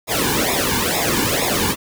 pink noise with flanger, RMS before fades -19 dBFS, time 0.07-1.76 s, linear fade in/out 50 ms, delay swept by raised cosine 0.66 to 1.58 ms, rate 2.2 Hz, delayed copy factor -1, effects none

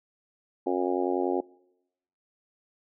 harmonic tone, 90.5 Hz, F#2, 38 cents flat, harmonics 3 / 4 / 5 / 6 / 7 / 8 / 9, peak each -31 / -28 / -33 / -34 / -38 / -36 / -34 dBFS, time 0.66-1.41 s, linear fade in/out 10 ms, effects noise-tail reverb RT60 0.9 s tail -25 dB re dry

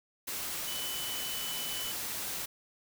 sine tone in noise, 2997 Hz, F#7, 22 cents sharp, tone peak -39 dBFS, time 0.67-1.92 s, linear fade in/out 10 ms, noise white, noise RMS -37 dBFS, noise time 0.27-2.46 s, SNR -5 dB, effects none

